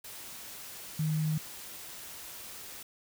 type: tone in noise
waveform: sine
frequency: 155.56 Hz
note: D#3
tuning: in tune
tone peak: -27 dBFS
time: 0.99-1.38 s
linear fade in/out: 5 ms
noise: white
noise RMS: -45 dBFS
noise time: 0.04-2.83 s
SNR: +15 dB
effects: none